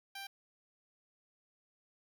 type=tone; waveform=10% pulse; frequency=788 Hz; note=G5; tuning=9 cents sharp; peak=-35 dBFS; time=0.15-0.27 s; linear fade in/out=5 ms; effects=none